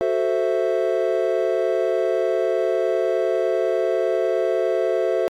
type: chord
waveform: triangle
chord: F# half-diminished seventh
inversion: none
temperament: equal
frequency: 370 / 440 / 523.3 / 659.3 Hz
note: F#4 / A4 / C5 / E5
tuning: 0 / 0 / 0 / 0 cents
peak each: -22 dBFS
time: 0.01-5.28 s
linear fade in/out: 0 ms
effects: AAC 48 kbps